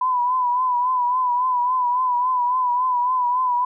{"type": "tone with vibrato", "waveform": "sine", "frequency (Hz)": 996, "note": "B5", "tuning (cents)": 14, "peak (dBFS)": -17, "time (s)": [0.01, 3.65], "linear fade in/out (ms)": 5, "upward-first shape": "triangle", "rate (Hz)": 3.6, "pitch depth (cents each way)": 62, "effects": []}